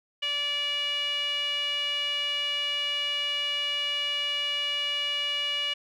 sawtooth tone with band-pass filter, 579 Hz, D5, 25 cents flat, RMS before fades -29 dBFS, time 0.22-5.74 s, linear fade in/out 10 ms, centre 2800 Hz, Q 9, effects none

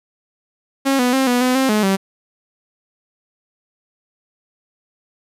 sawtooth tone with pitch steps, 272 / 247.6 / 266 / 245.4 / 253 / 265 / 212.6 / 193.3 Hz, C#4 / B3 / C4 / B3 / B3 / C4 / G#3 / G3, -33 / +5 / +29 / -11 / +42 / +22 / +41 / -24 cents, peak -10 dBFS, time 0.85-1.97 s, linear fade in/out 20 ms, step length 140 ms, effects resampled to 32000 Hz

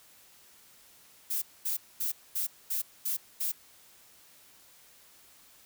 violet noise bursts, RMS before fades -31 dBFS, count 7, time 1.3-3.52 s, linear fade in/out 10 ms, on 120 ms, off 230 ms, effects white hiss -58 dBFS RMS until 5.65 s

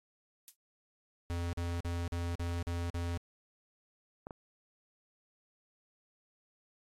violet noise with exponential decay, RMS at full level -40 dBFS, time 0.48-0.56 s, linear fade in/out 0 ms, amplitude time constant 17 ms
square tone bursts, 86 Hz, F2, 26 cents flat, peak -34 dBFS, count 7, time 1.3-3.174 s, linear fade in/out 0 ms, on 230 ms, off 44 ms
clicks, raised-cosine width 1 ms, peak -29 dBFS, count 2, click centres 4.269 / 4.308 s
effects low-pass 11000 Hz 12 dB/octave + AAC 48 kbps

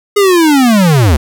square linear sweep, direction down, 418 to 66.4 Hz, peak -6 dBFS, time 0.16-1.17 s, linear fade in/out 10 ms, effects none

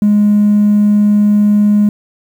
triangle tone, 207.7 Hz, G#3, in tune, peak -3 dBFS, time 0.02-1.89 s, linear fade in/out 2 ms, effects tanh soft clip ceiling -3 dBFS + 7-bit

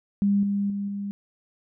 sine tone with level steps, 200.9 Hz, G3, 43 cents sharp, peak -18 / -22 / -26 / -28 dBFS, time 0.22-1.11 s, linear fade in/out 0 ms, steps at 0.43 / 0.7 / 0.88 s, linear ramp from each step 2 ms, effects none

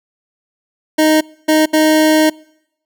25% pulse tone bursts at uneven times, 311.1 Hz, D#4, in tune, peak -5 dBFS, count 3, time 0.98-1.21 / 1.48-1.66 / 1.73-2.3 s, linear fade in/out 10 ms, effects noise-tail reverb RT60 0.8 s tail -26 dB re dry

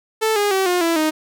sawtooth tone with pitch steps, 440 / 410.5 / 383 / 357.4 / 333.5 / 311.1 Hz, A4 / G#4 / G4 / F4 / E4 / D#4, 0 / -20 / -40 / +40 / +20 / 0 cents, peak -12 dBFS, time 0.21-1.11 s, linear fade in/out 20 ms, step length 150 ms, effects none

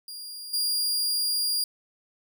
sawtooth tone with level steps, 4818 Hz, D8, 43 cents sharp, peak -34 / -21 dBFS, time 0.08-1.64 s, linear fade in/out 2 ms, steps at 0.53 s, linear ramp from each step 10 ms, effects none

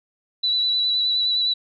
sine tone with vibrato, 3951 Hz, B7, in tune, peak -18 dBFS, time 0.43-1.54 s, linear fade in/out 10 ms, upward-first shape sine, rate 9.7 Hz, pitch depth 22 cents each way, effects none

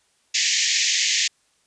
white band-pass noise, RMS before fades -21 dBFS, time 0.34-1.28 s, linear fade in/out 10 ms, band 1800 to 7200 Hz, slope 96 dB/octave, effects white hiss -64 dBFS RMS until 1.66 s + resampled to 22050 Hz

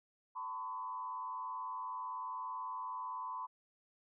sine tone with frequency modulation, 1010 Hz, B5, 39 cents sharp, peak -39 dBFS, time 0.35-3.47 s, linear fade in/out 20 ms, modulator 101 Hz, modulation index 0.89, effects none

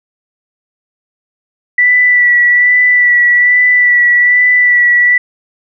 sine tone with vibrato, 1964 Hz, B6, 10 cents flat, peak -5 dBFS, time 1.78-5.18 s, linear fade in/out 5 ms, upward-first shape sine, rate 1.2 Hz, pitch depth 21 cents each way, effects none

